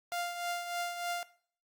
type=tone with tremolo; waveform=sawtooth; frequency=698.5 Hz; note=F5; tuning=in tune; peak=-28 dBFS; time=0.12-1.23 s; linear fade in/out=0 ms; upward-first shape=triangle; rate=3.3 Hz; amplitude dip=60%; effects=noise-tail reverb RT60 0.5 s tail -18 dB re dry + Opus 48 kbps